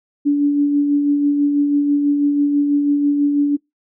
sine tone with tremolo, 288.2 Hz, D4, 33 cents flat, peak -11 dBFS, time 0.25-3.57 s, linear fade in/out 20 ms, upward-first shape sine, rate 6.1 Hz, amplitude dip 35%, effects noise-tail reverb RT60 0.2 s tail -26 dB re dry

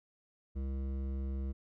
sine tone with hard clipping, 67 Hz, C2, 42 cents sharp, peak -36 dBFS, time 0.55-1.53 s, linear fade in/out 20 ms, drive 12 dB, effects none

